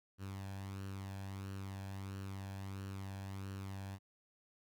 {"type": "tone with flanger", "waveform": "sawtooth", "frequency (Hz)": 97.2, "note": "G2", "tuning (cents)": -14, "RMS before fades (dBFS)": -45, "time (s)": [0.18, 3.99], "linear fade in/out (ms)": 50, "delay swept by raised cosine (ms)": [0.69, 1.22], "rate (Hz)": 1.5, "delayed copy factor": 0.55, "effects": []}